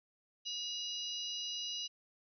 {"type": "harmonic tone with a mistuned harmonic", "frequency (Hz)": 987.8, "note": "B5", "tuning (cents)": 0, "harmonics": [3, 4, 5, 6], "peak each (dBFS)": [-41, -43, -45, -47], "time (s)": [0.45, 1.88], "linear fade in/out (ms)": 20, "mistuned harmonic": 3, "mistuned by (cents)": -56, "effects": []}